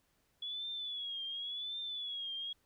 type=tone with vibrato; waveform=sine; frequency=3384 Hz; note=G#7; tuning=32 cents sharp; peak=-38 dBFS; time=0.42-2.53 s; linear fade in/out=5 ms; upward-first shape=triangle; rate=0.91 Hz; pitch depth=110 cents each way; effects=pink hiss -75 dBFS RMS until 2.65 s